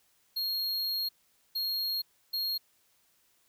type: tone bursts at uneven times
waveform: square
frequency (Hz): 4264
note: C8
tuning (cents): +32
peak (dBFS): -30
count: 3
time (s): 0.36-1.09 / 1.55-2.02 / 2.33-2.58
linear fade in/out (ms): 10
effects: white hiss -69 dBFS RMS until 3.48 s